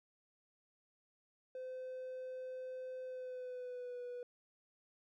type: tone with pitch glide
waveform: triangle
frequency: 513 to 490.1 Hz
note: C5 to B4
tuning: -34 to -13 cents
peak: -40 dBFS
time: 1.55-4.23 s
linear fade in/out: 2 ms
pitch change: -79 cents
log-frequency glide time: 3.04-4.02 s
effects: tanh soft clip ceiling -37 dBFS